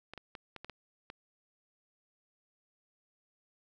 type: clicks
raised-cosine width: 0.3 ms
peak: -28 dBFS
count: 7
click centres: 0.136 / 0.177 / 0.352 / 0.563 / 0.646 / 0.697 / 1.101 s
effects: none